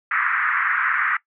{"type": "band-pass noise", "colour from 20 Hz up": "pink", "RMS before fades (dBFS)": -21, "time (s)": [0.11, 1.17], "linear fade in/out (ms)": 5, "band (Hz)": [1200, 2000], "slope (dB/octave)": 48, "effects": ["noise-tail reverb RT60 0.1 s tail -19 dB re dry"]}